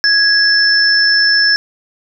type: tone pair together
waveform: sine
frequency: 1661.2 / 5308 Hz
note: G#6 / E8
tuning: 0 / +11 cents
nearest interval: octave + minor sixth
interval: 2011 cents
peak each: -11 dBFS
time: 0.04-1.56 s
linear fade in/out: 0 ms
effects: none